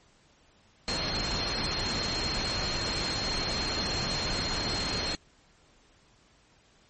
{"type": "tone in noise", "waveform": "sine", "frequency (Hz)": 4224, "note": "C8", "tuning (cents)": 16, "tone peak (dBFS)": -32, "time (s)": [0.88, 5.15], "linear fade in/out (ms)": 0, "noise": "pink", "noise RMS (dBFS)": -32, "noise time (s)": [0.88, 5.15], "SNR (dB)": -3, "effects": ["pink hiss -62 dBFS RMS until 6.89 s", "MP3 32 kbps"]}